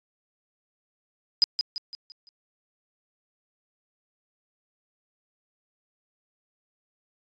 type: tone with echo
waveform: sine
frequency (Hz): 4978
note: D#8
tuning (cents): 0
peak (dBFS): -15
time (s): 1.42-1.44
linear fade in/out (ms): 0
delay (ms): 170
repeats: 5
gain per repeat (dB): -7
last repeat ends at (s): 2.29
effects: resampled to 16000 Hz